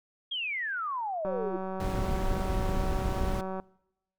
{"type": "exponential sweep", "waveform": "sine", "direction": "down", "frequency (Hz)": [3322, 339.5], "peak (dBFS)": -30, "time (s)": [0.31, 1.57], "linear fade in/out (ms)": 10}
{"type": "click train", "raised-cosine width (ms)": 1, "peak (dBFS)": -23, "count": 445, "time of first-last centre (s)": [1.25, 3.599], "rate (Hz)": 189}
{"type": "noise", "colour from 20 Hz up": "brown", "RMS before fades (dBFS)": -30, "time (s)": [1.8, 3.41], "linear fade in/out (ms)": 2}
{"effects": ["noise-tail reverb RT60 0.9 s tail -24 dB re dry"]}